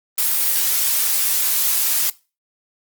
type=noise; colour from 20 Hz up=blue; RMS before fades=-18 dBFS; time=0.18-2.1 s; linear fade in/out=2 ms; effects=noise-tail reverb RT60 0.3 s tail -21 dB re dry + Opus 24 kbps